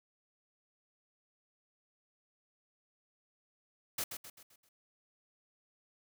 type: noise with echo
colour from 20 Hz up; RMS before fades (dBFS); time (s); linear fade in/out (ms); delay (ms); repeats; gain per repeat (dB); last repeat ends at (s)
white; -36; 3.98-4.04; 5; 130; 5; -7; 4.69
effects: none

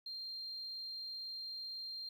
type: tone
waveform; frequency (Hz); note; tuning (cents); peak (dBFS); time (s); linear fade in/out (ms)
triangle; 4186; C8; 0; -39; 0.06-2.09; 5
effects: tanh soft clip ceiling -40 dBFS + 12-bit

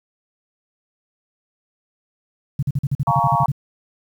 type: tone bursts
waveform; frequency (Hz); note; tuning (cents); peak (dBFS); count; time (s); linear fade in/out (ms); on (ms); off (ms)
sine; 138.59; C#3; 0; -16; 12; 2.59-3.518; 5; 37; 44
type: chord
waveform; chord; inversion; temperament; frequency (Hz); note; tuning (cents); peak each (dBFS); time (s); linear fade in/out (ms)
sine; Bb minor seventh; second; just; 699.2 / 839.1 / 932.3 / 1118.8; F5 / Ab5 / Bb5 / Db6; +2 / +18 / 0 / +16; -22 / -24 / -19 / -21; 3.07-3.46; 2
effects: 8-bit

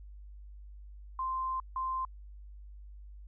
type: tone bursts at uneven times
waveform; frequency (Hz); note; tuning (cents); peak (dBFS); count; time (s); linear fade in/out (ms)
sine; 1043; C6; -6; -31; 2; 1.19-1.6 / 1.76-2.05; 2
effects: added 50 Hz sine -46 dBFS peak until 3.27 s

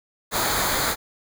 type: noise with comb filter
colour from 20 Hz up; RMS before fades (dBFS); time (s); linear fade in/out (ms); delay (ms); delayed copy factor
pink; -23; 0.31-0.96; 50; 0.36; -0.65
effects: none

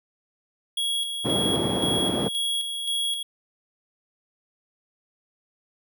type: tone with tremolo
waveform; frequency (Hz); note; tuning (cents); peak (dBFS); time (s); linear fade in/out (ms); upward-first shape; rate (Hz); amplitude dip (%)
square; 3322; G#7; 0; -24; 0.77-3.23; 5; square; 1.9; 45
type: band-pass noise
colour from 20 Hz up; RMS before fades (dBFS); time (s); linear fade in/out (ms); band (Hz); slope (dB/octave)
white; -26; 1.24-2.29; 20; 120 to 420; 12
effects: none

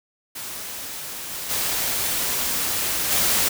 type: noise with level steps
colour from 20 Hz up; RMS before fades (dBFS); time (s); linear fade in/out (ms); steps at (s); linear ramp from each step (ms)
white; -33 / -31 / -24 / -20; 0.35-3.49; 10; 1.3 / 1.49 / 3.1; 20
effects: none

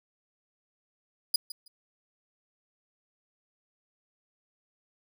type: tone with echo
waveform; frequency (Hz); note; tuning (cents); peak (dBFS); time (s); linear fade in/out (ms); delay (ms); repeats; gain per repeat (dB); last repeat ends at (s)
sawtooth; 4917; D#8; -21; -18; 1.34-1.36; 5; 160; 2; -15; 1.68
effects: none

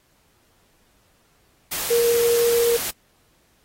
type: tone in noise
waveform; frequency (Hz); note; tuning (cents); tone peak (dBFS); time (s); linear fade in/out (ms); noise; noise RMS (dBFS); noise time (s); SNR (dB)
sine; 470.2; A#4; +15; -16; 1.9-2.77; 10; white; -27; 1.71-2.91; +8
effects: pink hiss -62 dBFS RMS until 3.64 s + AAC 48 kbps

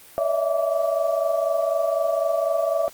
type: tone cluster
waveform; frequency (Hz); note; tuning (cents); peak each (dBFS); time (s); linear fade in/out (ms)
sine; 569 / 641 / 665 / 1158; C#5 / E5 / E5 / D6; +45 / -49 / +15 / -25; -24 / -26 / -23 / -32; 0.18-2.88; 0
effects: white hiss -47 dBFS RMS until 2.93 s + Opus 32 kbps

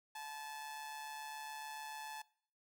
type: tone with amplitude modulation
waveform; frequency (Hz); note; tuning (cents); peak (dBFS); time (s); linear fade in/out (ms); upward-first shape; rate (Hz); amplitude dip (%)
sawtooth; 867; A5; -26; -39; 0.15-2.22; 5; sine; 147; 45
effects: noise-tail reverb RT60 0.6 s tail -22 dB re dry

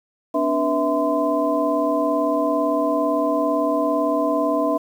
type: tone cluster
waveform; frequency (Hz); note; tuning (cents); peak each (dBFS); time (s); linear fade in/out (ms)
sine; 254.7 / 292.5 / 487.4 / 654 / 1027; C4 / D4 / B4 / E5 / C6; -46 / -7 / -23 / -14 / -33; -30 / -22 / -27 / -21 / -25; 0.34-4.78; 10
effects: 8-bit

